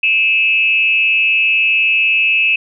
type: tone with frequency modulation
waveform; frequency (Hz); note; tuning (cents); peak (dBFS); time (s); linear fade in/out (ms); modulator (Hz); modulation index
sine; 2608; E7; -19; -10; 0.03-2.56; 5; 223; 0.5
effects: none